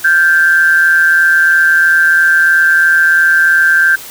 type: tone with amplitude modulation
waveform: sine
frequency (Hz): 1568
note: G6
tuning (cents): 0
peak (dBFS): -3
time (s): 0.04-3.96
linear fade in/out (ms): 10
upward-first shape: sine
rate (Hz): 163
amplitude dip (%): 60
effects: white hiss -30 dBFS RMS until 4.1 s